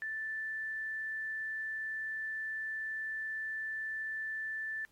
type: tone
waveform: sine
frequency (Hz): 1761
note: A6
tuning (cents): +1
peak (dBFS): -35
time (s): 0.02-4.85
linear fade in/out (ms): 0
effects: pink hiss -69 dBFS RMS until 4.91 s + MP3 64 kbps